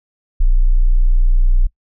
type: tone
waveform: sine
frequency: 30.25 Hz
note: B0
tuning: 35 cents flat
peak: -8 dBFS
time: 0.4-1.67 s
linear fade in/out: 10 ms
effects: noise-tail reverb RT60 0.1 s tail -22 dB re dry